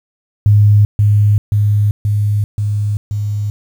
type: tone with echo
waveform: sine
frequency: 103.83 Hz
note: G#2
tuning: in tune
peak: -5 dBFS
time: 0.46-0.85 s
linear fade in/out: 0 ms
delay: 530 ms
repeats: 5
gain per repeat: -2 dB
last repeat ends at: 3.5 s
effects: 7-bit